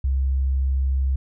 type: tone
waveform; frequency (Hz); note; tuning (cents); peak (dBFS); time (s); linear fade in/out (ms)
sine; 66.7; C2; +34; -18; 0.04-1.16; 5
effects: none